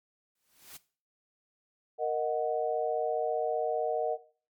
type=noise with exponential growth; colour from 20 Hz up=white; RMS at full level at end=-44 dBFS; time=0.35-0.77 s; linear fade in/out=5 ms; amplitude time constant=90 ms
type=chord; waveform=sine; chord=D# minor; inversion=second; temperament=equal with one note detuned; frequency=466.2 / 622.3 / 737.4 Hz; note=A#4 / D#5 / F#5; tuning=0 / 0 / -6 cents; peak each=-31 dBFS; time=1.98-4.18 s; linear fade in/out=50 ms
effects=noise-tail reverb RT60 0.4 s tail -17 dB re dry + MP3 96 kbps